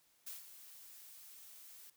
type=noise with ADSR envelope; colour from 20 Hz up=blue; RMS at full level=-45 dBFS; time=0.26-1.9 s; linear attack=14 ms; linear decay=150 ms; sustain=-11 dB; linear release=4 ms; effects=white hiss -72 dBFS RMS until 1.96 s